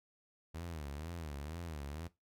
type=tone with vibrato; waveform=sawtooth; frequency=77.78 Hz; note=D#2; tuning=in tune; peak=-38 dBFS; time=0.54-2.08 s; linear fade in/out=10 ms; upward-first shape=sine; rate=2.1 Hz; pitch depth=180 cents each way; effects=noise-tail reverb RT60 0.2 s tail -18 dB re dry